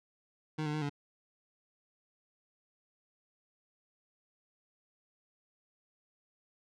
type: tone with pitch steps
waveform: 25% pulse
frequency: 154.9 / 149.8 / 153.6 / 143.9 Hz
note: D#3 / D3 / D#3 / D3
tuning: -7 / +35 / -22 / -35 cents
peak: -29 dBFS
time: 0.58-0.896 s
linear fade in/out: 10 ms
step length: 79 ms
effects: low-pass 5000 Hz 12 dB/octave